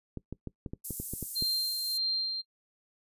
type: clicks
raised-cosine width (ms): 3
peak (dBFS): -24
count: 10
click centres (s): 0.173 / 0.326 / 0.473 / 0.662 / 0.735 / 0.907 / 1 / 1.136 / 1.227 / 1.424
type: high-pass noise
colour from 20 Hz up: pink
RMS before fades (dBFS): -38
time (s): 0.84-1.98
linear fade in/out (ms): 10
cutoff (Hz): 8900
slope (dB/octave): 24
type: tone with tremolo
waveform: sine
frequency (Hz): 4173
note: C8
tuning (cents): -5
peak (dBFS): -27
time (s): 1.35-2.42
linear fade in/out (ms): 20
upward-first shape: sine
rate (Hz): 1.7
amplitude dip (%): 45
effects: noise-tail reverb RT60 0.1 s tail -20 dB re dry + resampled to 32000 Hz